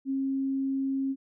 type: tone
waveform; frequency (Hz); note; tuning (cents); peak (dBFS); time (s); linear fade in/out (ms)
sine; 270; C#4; -45; -26; 0.05-1.16; 50
effects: none